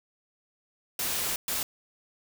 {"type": "noise bursts at uneven times", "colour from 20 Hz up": "white", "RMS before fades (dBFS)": -30, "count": 2, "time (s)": [[0.99, 1.36], [1.48, 1.63]], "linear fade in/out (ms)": 2, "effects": []}